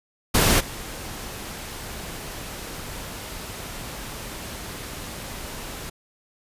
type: noise with level steps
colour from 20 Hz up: pink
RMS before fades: -18 / -35 dBFS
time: 0.34-5.9 s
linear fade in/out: 10 ms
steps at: 0.59 s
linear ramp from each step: 20 ms
effects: resampled to 32000 Hz